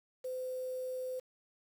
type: tone with quantisation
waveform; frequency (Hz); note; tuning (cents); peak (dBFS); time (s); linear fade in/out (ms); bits
sine; 511; C5; -41; -36; 0.24-1.2; 10; 9
effects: none